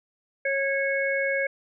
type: harmonic tone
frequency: 549 Hz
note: C#5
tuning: 17 cents flat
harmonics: 1 / 3 / 4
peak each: -26 / -28 / -28 dBFS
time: 0.45-1.47 s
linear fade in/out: 5 ms
effects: none